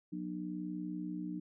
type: harmonic tone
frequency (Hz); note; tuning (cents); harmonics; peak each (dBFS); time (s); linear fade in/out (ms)
60.4; B1; -38; 3 / 4 / 5; -41 / -47 / -40; 0.12-1.4; 10
effects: none